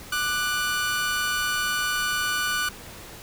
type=tone pair together; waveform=sawtooth; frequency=1188 / 1480 Hz; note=D6 / F#6; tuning=+20 / 0 cents; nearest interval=major third; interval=380 cents; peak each=-26 / -21 dBFS; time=0.12-2.69 s; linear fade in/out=5 ms; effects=pink hiss -42 dBFS RMS until 3.22 s